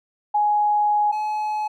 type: tone pair in turn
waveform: sine / triangle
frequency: 835 / 851.1 Hz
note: G#5 / G#5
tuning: +9 / +42 cents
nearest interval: unison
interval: 33 cents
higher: second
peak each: -16 / -20 dBFS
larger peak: first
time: 0.34-1.12 / 1.12-1.68 s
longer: first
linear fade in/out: 10 ms
effects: none